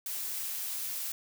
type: noise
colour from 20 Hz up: blue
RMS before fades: -36 dBFS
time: 0.06-1.12 s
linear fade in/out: 2 ms
effects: none